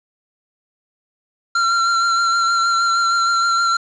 square tone with vibrato, 1369 Hz, F6, 35 cents flat, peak -15 dBFS, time 1.55-3.77 s, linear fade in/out 5 ms, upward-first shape triangle, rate 6.4 Hz, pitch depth 27 cents each way, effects resampled to 16000 Hz + 7-bit

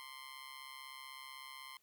15% pulse tone with amplitude modulation, 1046.5 Hz, C6, in tune, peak -39 dBFS, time 0-1.77 s, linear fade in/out 0 ms, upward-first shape sine, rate 136 Hz, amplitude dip 75%, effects white hiss -75 dBFS RMS until 1.82 s

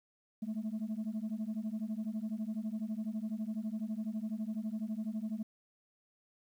sine beating tone pair, 211.4 / 223.4 Hz, G#3 / A3, +31 / +27 cents, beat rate 12 Hz, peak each -36 / -36 dBFS, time 0.42-5.43 s, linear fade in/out 10 ms, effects tanh soft clip ceiling -32 dBFS + 11-bit

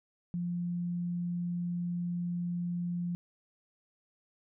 sine tone, 174.61 Hz, F3, in tune, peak -31 dBFS, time 0.34-3.15 s, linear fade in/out 0 ms, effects none

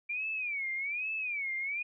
sine tone with vibrato, 2349 Hz, D7, in tune, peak -32 dBFS, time 0.09-1.83 s, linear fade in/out 10 ms, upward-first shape sine, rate 1.2 Hz, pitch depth 190 cents each way, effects none

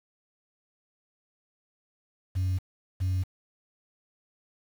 sine tone pair in turn, 92.5 / 92.5 Hz, F#2 / F#2, 0 / 0 cents, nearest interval unison, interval 0 cents, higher neither, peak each -22 dBFS, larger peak neither, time 2.35-2.59 / 3-3.24 s, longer neither, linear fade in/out 20 ms, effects tanh soft clip ceiling -23 dBFS + 8-bit

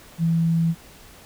sine tone, 165.5 Hz, E3, 7 cents sharp, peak -17 dBFS, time 0.18-0.75 s, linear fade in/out 50 ms, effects pink hiss -47 dBFS RMS until 1.25 s

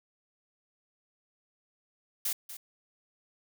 blue noise with echo, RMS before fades -31 dBFS, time 2.25-2.33 s, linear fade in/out 5 ms, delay 240 ms, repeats 1, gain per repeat -12 dB, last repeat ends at 2.57 s, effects none

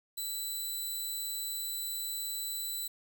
10% pulse tone, 3989 Hz, B7, 17 cents sharp, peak -27 dBFS, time 0.17-2.88 s, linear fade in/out 10 ms, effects 10-bit

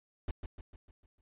brown noise with echo, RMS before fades -34 dBFS, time 0.28-0.31 s, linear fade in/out 2 ms, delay 150 ms, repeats 6, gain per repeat -6 dB, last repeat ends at 1.21 s, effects resampled to 8000 Hz

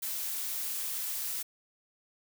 blue noise, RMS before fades -35 dBFS, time 0.02-1.43 s, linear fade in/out 10 ms, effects none

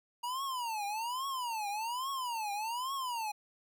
square tone with vibrato, 943 Hz, A#5, 20 cents sharp, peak -35 dBFS, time 0.23-3.32 s, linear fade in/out 10 ms, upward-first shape triangle, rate 1.2 Hz, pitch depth 290 cents each way, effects none

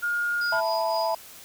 sine tone, 1422 Hz, F6, 31 cents sharp, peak -23 dBFS, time 0.02-0.61 s, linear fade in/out 20 ms
triangle tone with tremolo, 4921 Hz, D#8, 20 cents flat, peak -30 dBFS, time 0.41-1.15 s, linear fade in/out 2 ms, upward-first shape sine, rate 3.9 Hz, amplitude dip 65%
sine chord, E suspended fourth, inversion none, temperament equal, 659.3 / 880 / 987.8 Hz, E5 / A5 / B5, 0 / 0 / 0 cents, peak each -25 / -27 / -29 dBFS, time 0.52-1.15 s, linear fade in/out 5 ms
effects tanh soft clip ceiling -14 dBFS + white hiss -46 dBFS RMS until 1.44 s

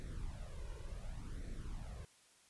brown noise with flanger, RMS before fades -45 dBFS, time 0-2.05 s, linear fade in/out 0 ms, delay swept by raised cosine 0.49 to 2.09 ms, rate 0.68 Hz, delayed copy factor +0.9, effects white hiss -67 dBFS RMS until 2.49 s + resampled to 24000 Hz

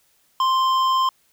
triangle tone with hard clipping, 1046.5 Hz, C6, in tune, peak -18 dBFS, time 0.4-1.09 s, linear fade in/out 2 ms, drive 13 dB, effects white hiss -62 dBFS RMS until 1.32 s

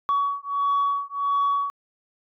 sine beating tone pair, 1127 / 1128.5 Hz, C#6 / C#6, +28 / +31 cents, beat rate 1.5 Hz, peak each -23 dBFS, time 0.09-1.7 s, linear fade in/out 0 ms, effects tanh soft clip ceiling -16 dBFS

